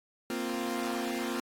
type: chord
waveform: sawtooth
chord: Bb suspended second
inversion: none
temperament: equal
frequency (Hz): 233.1 / 261.6 / 349.2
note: Bb3 / C4 / F4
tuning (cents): 0 / 0 / 0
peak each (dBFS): -32 / -32 / -32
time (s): 0.3-1.4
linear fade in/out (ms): 2
effects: AAC 48 kbps